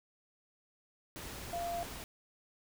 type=tone in noise; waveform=sine; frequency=689 Hz; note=F5; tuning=24 cents flat; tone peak=-35 dBFS; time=1.53-1.83 s; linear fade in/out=0 ms; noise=pink; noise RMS=-45 dBFS; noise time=1.16-2.04 s; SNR=+7 dB; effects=none